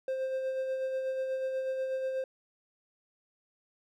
triangle tone with tremolo, 525 Hz, C5, 6 cents sharp, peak -27 dBFS, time 0.08-2.24 s, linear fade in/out 2 ms, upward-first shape sine, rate 8.2 Hz, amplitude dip 35%, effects none

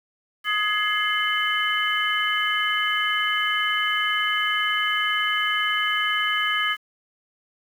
sine tone cluster, 1252 / 1682 / 2100 / 3022 Hz, D#6 / G#6 / C7 / F#7, +10 / +22 / +6 / +36 cents, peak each -26 dBFS, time 0.44-6.77 s, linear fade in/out 50 ms, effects 8-bit

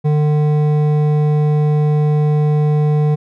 sine tone with hard clipping, 150 Hz, D3, 37 cents sharp, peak -13 dBFS, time 0.04-3.16 s, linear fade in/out 20 ms, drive 10 dB, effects none

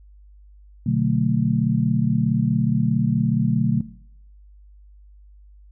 sine chord, B minor seventh, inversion none, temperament just, 123.47 / 148.16 / 185.21 / 222.2 Hz, B2 / D3 / F#3 / A3, 0 / +16 / +2 / +17 cents, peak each -23 dBFS, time 0.86-3.81 s, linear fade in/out 5 ms, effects noise-tail reverb RT60 0.7 s tail -19 dB re dry + added 50 Hz sine -45 dBFS peak until 5.71 s

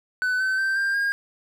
triangle tone with pitch steps, 1502 / 1530.9 / 1560.4 / 1590.4 / 1621 Hz, F#6 / G6 / G6 / G6 / G#6, +26 / -41 / -8 / +25 / -42 cents, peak -19 dBFS, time 0.22-1.12 s, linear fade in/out 0 ms, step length 180 ms, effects none

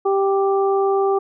harmonic tone, 392 Hz, G4, in tune, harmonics 1 / 2 / 3, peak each -16 / -22 / -26 dBFS, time 0.05-1.19 s, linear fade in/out 10 ms, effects none

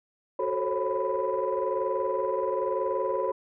sine tone cluster, 372.4 / 437.5 / 530 / 551 / 994 Hz, F#4 / A4 / C5 / C#5 / B5, +11 / -10 / +22 / -11 / +11 cents, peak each -31 dBFS, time 0.39-3.32 s, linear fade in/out 5 ms, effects tanh soft clip ceiling -17 dBFS

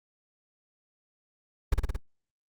brown noise with echo, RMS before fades -20 dBFS, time 1.72-1.74 s, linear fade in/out 5 ms, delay 56 ms, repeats 4, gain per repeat -2 dB, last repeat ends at 1.964 s, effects noise-tail reverb RT60 0.1 s tail -25 dB re dry + Opus 48 kbps

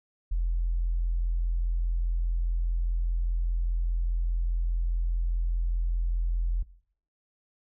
sine tone, 42.45 Hz, F1, 48 cents flat, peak -23 dBFS, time 0.31-6.63 s, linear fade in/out 10 ms, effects noise-tail reverb RT60 0.6 s tail -19 dB re dry + tanh soft clip ceiling -19 dBFS

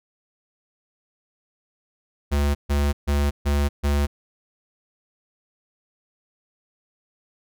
square tone bursts, 71.8 Hz, D2, 39 cents flat, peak -19 dBFS, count 5, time 2.31-4.07 s, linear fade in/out 20 ms, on 240 ms, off 140 ms, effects none

